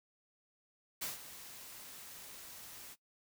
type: noise with ADSR envelope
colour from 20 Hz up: white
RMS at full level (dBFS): -38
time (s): 1.01-2.96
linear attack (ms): 14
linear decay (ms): 150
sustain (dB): -13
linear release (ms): 41
effects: noise-tail reverb RT60 0.1 s tail -18 dB re dry